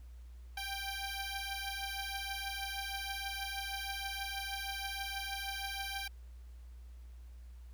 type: beating tone pair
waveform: 10% pulse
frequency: 784 / 790.3 Hz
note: G5 / G5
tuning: 0 / +14 cents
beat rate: 6.3 Hz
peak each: -33 / -33 dBFS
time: 0.57-6.08 s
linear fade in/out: 5 ms
effects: added 60 Hz sine -48 dBFS peak until 7.73 s + pink hiss -70 dBFS RMS until 7.73 s